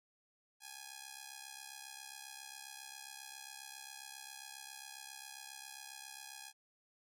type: ring-modulated tone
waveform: 5% pulse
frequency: 830.6 Hz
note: G#5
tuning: in tune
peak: -34 dBFS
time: 0.6-6.53 s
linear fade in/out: 50 ms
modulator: 33.7 Hz
effects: none